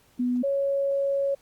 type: tone pair in turn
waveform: sine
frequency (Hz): 247.1 / 554.7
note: B3 / C#5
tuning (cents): +1 / +1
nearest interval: octave + major second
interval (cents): 1400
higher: second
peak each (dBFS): -22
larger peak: neither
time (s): 0.19-0.43 / 0.43-1.35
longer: second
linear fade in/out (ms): 10
effects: pink hiss -61 dBFS RMS until 1.41 s + Opus 48 kbps